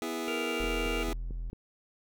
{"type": "chord", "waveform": "sawtooth", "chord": "E major", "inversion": "second", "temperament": "just", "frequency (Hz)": [247.2, 329.6, 412], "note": ["B3", "E4", "G#4"], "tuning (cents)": [2, 0, -14], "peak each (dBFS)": [-34, -32, -34], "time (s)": [0.02, 1.13], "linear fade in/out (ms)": 0}
{"type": "harmonic tone", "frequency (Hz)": 464.1, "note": "A#4", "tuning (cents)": -8, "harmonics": [1, 3, 5, 6], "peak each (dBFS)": [-36, -42, -39, -38], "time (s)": [0.28, 1.03], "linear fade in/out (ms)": 0}
{"type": "tone", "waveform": "triangle", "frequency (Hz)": 41.82, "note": "E1", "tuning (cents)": 26, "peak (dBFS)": -31, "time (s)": [0.6, 1.5], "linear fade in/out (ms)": 0}
{"type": "click train", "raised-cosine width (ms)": 3, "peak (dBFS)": -30, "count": 5, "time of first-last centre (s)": [0.64, 1.531], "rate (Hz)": 4.49}
{"effects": []}